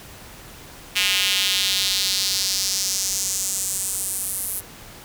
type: tone with high-pass filter sweep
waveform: square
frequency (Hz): 96.3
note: G2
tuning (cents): -30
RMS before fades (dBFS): -23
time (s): 0.95-4.61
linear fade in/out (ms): 20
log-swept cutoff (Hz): 2700 to 11000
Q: 2.4
effects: pink hiss -42 dBFS RMS until 5.04 s